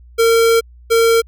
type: tone pair in turn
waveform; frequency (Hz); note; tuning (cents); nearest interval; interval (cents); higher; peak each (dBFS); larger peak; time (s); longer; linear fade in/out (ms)
square; 457.9 / 457.9; A#4 / A#4; -31 / -31; unison; 0; neither; -10; neither; 0.18-0.61 / 0.9-1.22; first; 20
effects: added 60 Hz sine -39 dBFS peak until 1.27 s